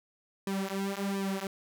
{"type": "tone with flanger", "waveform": "sawtooth", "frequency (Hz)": 196, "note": "G3", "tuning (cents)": 0, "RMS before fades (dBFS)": -33, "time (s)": [0.47, 1.47], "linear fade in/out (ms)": 2, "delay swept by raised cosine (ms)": [1.4, 6.8], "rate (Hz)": 1.4, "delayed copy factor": -0.95, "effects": []}